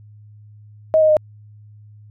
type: tone with pitch steps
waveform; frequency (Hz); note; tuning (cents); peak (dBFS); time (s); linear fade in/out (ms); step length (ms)
sine; 632 / 622.6 / 613.3; D#5 / D#5 / D#5; +27 / +1 / -25; -10; 0.94-1.168; 0; 76
effects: added 105 Hz sine -41 dBFS peak until 2.1 s